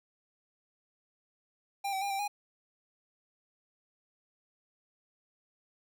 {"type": "tone with pitch steps", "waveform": "square", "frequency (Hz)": [796, 768, 803, 783, 821], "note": ["G5", "G5", "G5", "G5", "G#5"], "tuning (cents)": [26, -36, 41, -2, -20], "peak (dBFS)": -32, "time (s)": [1.84, 2.28], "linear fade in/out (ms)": 10, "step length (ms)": 88, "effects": ["12-bit"]}